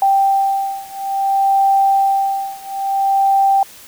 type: beating tone pair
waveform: sine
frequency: 784 / 784.58 Hz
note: G5 / G5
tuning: 0 / +1 cents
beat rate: 0.58 Hz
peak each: -15 / -16 dBFS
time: 0.02-3.63 s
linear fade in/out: 2 ms
effects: white hiss -40 dBFS RMS until 3.87 s